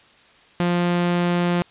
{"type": "tone", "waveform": "sawtooth", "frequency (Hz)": 175.1, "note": "F3", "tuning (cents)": 5, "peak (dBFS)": -14, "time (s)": [0.6, 1.62], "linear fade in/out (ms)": 0, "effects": ["white hiss -52 dBFS RMS until 1.7 s", "resampled to 8000 Hz"]}